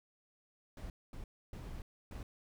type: noise bursts at uneven times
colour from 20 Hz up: brown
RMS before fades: -45 dBFS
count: 4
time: 0.77-0.9 / 1.13-1.24 / 1.53-1.82 / 2.11-2.23 s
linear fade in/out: 2 ms
effects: none